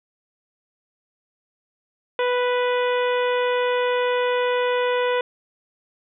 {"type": "harmonic tone", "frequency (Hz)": 493.9, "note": "B4", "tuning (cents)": 0, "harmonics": [1, 2, 3, 4, 5, 6, 7], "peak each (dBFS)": [-20, -26, -30, -32, -34, -36, -37], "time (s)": [2.19, 5.21], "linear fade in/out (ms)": 2, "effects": []}